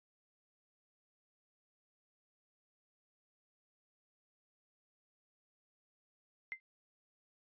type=tone with exponential decay; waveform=sine; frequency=2078 Hz; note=C7; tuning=12 cents flat; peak=-34 dBFS; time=6.52-6.6 s; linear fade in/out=0 ms; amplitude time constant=17 ms; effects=resampled to 11025 Hz